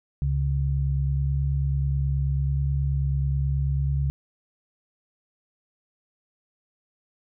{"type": "tone pair together", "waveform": "sine", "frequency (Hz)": [69.3, 138.59], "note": ["C#2", "C#3"], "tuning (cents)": [0, 0], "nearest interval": "octave", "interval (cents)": 1200, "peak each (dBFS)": -24, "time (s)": [0.22, 4.1], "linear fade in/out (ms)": 0, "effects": []}